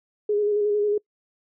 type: tone with vibrato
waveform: sine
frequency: 415.3 Hz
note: G#4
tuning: in tune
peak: -19 dBFS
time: 0.29-0.98 s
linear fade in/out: 5 ms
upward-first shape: square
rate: 11 Hz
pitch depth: 22 cents each way
effects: noise-tail reverb RT60 0.1 s tail -25 dB re dry